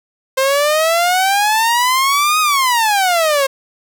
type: exponential two-way sweep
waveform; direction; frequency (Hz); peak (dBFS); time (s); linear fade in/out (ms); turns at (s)
sawtooth; up then down; 523.3 to 1264 to 532; -8; 0.37-3.47; 10; 2.4
effects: none